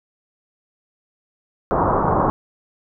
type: low-pass noise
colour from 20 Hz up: white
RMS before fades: -18 dBFS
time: 1.71-2.3 s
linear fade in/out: 0 ms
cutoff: 1200 Hz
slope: 48 dB/octave
effects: none